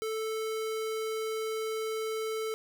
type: tone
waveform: square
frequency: 440 Hz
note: A4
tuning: in tune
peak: -32 dBFS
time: 0.02-2.54 s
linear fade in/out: 0 ms
effects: none